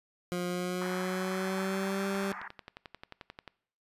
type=tone with pitch glide; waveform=20% pulse; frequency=177.8 to 196.15 Hz; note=F3 to G3; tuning=+31 to +1 cents; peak=-26 dBFS; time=0.32-2.32 s; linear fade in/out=0 ms; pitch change=+170 cents; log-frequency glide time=0.47-2.06 s
type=band-pass noise; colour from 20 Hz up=white; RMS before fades=-42 dBFS; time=0.81-2.48 s; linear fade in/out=5 ms; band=780 to 1900 Hz; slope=48 dB/octave
type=click train; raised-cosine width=0.3 ms; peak=-27 dBFS; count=16; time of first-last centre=2.15-3.477 s; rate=11.3 Hz
effects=noise-tail reverb RT60 0.6 s tail -22 dB re dry + resampled to 32000 Hz